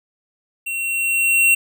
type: tone with level ramp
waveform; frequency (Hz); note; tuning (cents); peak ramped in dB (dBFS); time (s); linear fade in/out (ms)
square; 2730; F7; -40; -24 to -11; 0.66-1.55; 10
effects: none